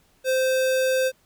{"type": "tone", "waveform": "square", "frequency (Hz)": 520, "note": "C5", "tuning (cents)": -11, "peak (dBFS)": -20, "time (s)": [0.24, 1.12], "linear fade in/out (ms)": 50, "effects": ["pink hiss -62 dBFS RMS until 1.25 s"]}